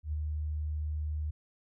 sine tone with ADSR envelope, 76.1 Hz, D#2, 38 cents flat, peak -29 dBFS, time 0.03-1.31 s, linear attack 97 ms, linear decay 21 ms, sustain -2 dB, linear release 9 ms, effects none

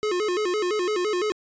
square tone with vibrato, 390.5 Hz, G4, 7 cents flat, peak -23 dBFS, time 0.03-1.32 s, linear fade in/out 0 ms, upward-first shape square, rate 5.9 Hz, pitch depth 150 cents each way, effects resampled to 16000 Hz

